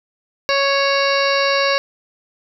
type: harmonic tone with a mistuned harmonic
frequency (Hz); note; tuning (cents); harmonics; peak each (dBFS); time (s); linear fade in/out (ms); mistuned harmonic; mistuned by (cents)
554.4; C#5; 0; 1 / 2 / 3 / 4 / 5 / 7 / 8 / 9 / 10; -18 / -21 / -23 / -24 / -25 / -26 / -27 / -28 / -28; 0.49-1.78; 0; 9; -53
effects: none